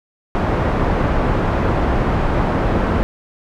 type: low-pass noise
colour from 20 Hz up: pink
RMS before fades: -17 dBFS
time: 0.35-3.03 s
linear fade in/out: 0 ms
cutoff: 1200 Hz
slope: 12 dB/octave
effects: none